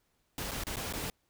pink noise with dropouts, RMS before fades -37 dBFS, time 0.38-1.1 s, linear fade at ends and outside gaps 1 ms, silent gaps 0.512-0.516 / 0.637-0.668 / 0.758-0.768 / 0.926-0.936 s, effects pink hiss -75 dBFS RMS until 1.29 s

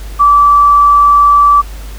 sine tone, 1158 Hz, D6, 25 cents flat, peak -3 dBFS, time 0.19-1.62 s, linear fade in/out 20 ms, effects added 50 Hz sine -23 dBFS peak until 1.98 s + pink hiss -35 dBFS RMS until 1.98 s

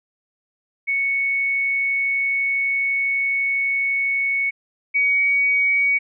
sine tone pair in turn, 2217 / 2251 Hz, C#7 / C#7, 0 / +26 cents, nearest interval unison, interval 26 cents, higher second, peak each -18 / -15 dBFS, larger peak second, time 0.87-4.51 / 4.94-5.99 s, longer first, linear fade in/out 20 ms, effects none

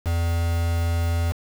triangle tone with quantisation, 84.5 Hz, E2, 43 cents sharp, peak -18 dBFS, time 0.05-1.33 s, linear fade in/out 20 ms, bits 5, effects none

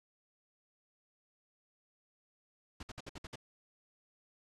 pink noise bursts, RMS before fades -45 dBFS, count 7, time 2.8-3.358 s, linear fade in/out 5 ms, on 30 ms, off 58 ms, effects low-pass 6000 Hz 12 dB/octave

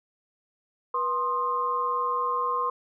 sine tone cluster, 486.6 / 1054 / 1235 Hz, B4 / C6 / D#6, -26 / +12 / -13 cents, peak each -33 / -25 / -32 dBFS, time 0.94-2.7 s, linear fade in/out 5 ms, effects none

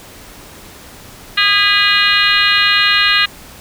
harmonic tone with a mistuned harmonic, 410 Hz, G#4, 22 cents flat, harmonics 3 / 4 / 5 / 6 / 7 / 8 / 9 / 10, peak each -19 / -16 / -17 / -18 / -16 / -22 / -20 / -18 dBFS, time 1.37-3.26 s, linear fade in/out 10 ms, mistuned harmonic 5, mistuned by -53 cents, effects pink hiss -37 dBFS RMS until 3.6 s

